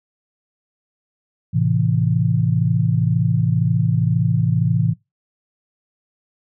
sine chord, A minor, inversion none, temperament just, 110 / 132 / 165 Hz, A2 / C3 / E3, 0 / +16 / +2 cents, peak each -19 dBFS, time 1.53-4.94 s, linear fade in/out 20 ms, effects noise-tail reverb RT60 0.2 s tail -22 dB re dry

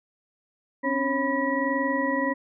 sine tone cluster, 263.1 / 284.5 / 545 / 988 / 1923 Hz, C4 / C#4 / C#5 / B5 / B6, +10 / +45 / -29 / 0 / -47 cents, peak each -29 dBFS, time 0.83-2.34 s, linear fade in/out 20 ms, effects none

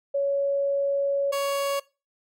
sine / 30% pulse tone pair in turn, 559 / 559 Hz, C#5 / C#5, +14 / +14 cents, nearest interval unison, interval 0 cents, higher neither, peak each -21 dBFS, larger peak neither, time 0.14-1.32 / 1.32-1.8 s, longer first, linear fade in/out 10 ms, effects noise-tail reverb RT60 0.3 s tail -22 dB re dry + MP3 64 kbps

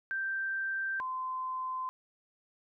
sine tone pair in turn, 1568 / 1031.2 Hz, G6 / C6, 0 / -26 cents, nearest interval perfect fifth, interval 726 cents, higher first, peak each -31 / -33 dBFS, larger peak first, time 0.11-1 / 1-1.89 s, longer neither, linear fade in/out 0 ms, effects none

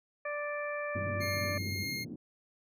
harmonic tone, 587.3 Hz, D5, in tune, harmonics 1 / 2 / 3 / 4, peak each -36 / -41 / -40 / -43 dBFS, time 0.25-1.58 s, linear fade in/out 5 ms
sine tone with pitch glide, 97.6 to 96.37 Hz, G2 to G2, -7 to -29 cents, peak -36 dBFS, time 0.95-1.85 s, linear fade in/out 20 ms, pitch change -22 cents, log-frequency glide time 1.31-1.65 s
white band-pass noise, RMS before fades -42 dBFS, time 0.95-2.16 s, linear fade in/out 2 ms, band 110 to 290 Hz, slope 24 dB/octave
25% pulse tone with tremolo, 2132 Hz, C7, 32 cents sharp, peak -31 dBFS, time 1.2-2.05 s, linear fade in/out 20 ms, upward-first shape triangle, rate 1.8 Hz, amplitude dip 40%
effects none

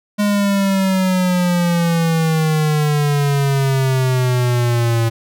square exponential sweep, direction down, 207.6 to 114 Hz, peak -14 dBFS, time 0.18-5.1 s, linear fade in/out 20 ms, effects none

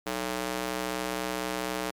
square tone with high-pass filter, 62.1 Hz, B1, 10 cents sharp, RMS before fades -32 dBFS, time 0.06-1.91 s, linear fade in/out 10 ms, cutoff 360 Hz, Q 0.7, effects MP3 96 kbps

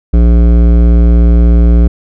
triangle tone with hard clipping, 58.3 Hz, A#1, 1 cent sharp, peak -5 dBFS, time 0.13-1.88 s, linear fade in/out 10 ms, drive 18 dB, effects none

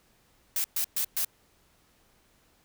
blue noise bursts, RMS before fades -28 dBFS, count 4, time 0.56-1.248 s, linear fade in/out 2 ms, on 82 ms, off 120 ms, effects pink hiss -65 dBFS RMS until 2.64 s

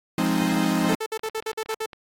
45% pulse chord, F minor seventh, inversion none, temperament equal, 174.61 / 207.7 / 261.6 / 311.1 Hz, F3 / Ab3 / C4 / Eb4, 0 / 0 / 0 / 0 cents, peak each -26 dBFS, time 0.18-0.95 s, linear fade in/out 2 ms
sawtooth tone bursts, 440 Hz, A4, in tune, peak -22 dBFS, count 9, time 0.89-1.86 s, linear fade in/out 5 ms, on 58 ms, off 56 ms
clicks, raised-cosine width 0.3 ms, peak -25 dBFS, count 9, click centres 1.194 / 1.296 / 1.425 / 1.531 / 1.629 / 1.66 / 1.741 / 1.816 / 1.932 s
effects AAC 48 kbps

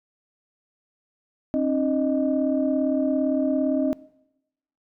sine tone cluster, 267.2 / 304.8 / 620 Hz, C4 / D#4 / D#5, +36 / -36 / -6 cents, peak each -22 / -26 / -25 dBFS, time 1.54-3.93 s, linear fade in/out 0 ms, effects noise-tail reverb RT60 0.9 s tail -22 dB re dry + tanh soft clip ceiling -11 dBFS

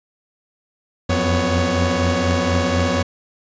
sawtooth tone cluster, 86.5 / 90.6 / 248.7 / 556 Hz, F2 / F#2 / B3 / C#5, -16 / -36 / +12 / +5 cents, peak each -18 dBFS, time 1.09-3.03 s, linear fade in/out 10 ms, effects resampled to 16000 Hz

